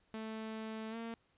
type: tone with pitch glide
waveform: sawtooth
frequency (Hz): 220 to 229.3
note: A3 to A#3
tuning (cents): 0 to -28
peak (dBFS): -37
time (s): 0.14-1.14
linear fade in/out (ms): 0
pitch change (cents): +72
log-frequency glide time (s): 0.9-0.96
effects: pink hiss -74 dBFS RMS until 1.37 s + resampled to 8000 Hz